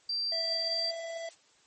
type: tone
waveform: sine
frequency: 4699 Hz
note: D8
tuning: in tune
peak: -29 dBFS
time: 0.09-0.91 s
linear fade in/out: 5 ms
type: tone with pitch glide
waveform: square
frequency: 659.3 to 664.3 Hz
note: E5 to E5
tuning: 0 to +13 cents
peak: -37 dBFS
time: 0.32-1.29 s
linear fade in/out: 2 ms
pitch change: +13 cents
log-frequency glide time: 0.6-0.85 s
type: noise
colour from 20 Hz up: blue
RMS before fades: -49 dBFS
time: 0.42-1.35 s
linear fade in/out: 10 ms
effects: white hiss -64 dBFS RMS until 1.66 s + MP3 32 kbps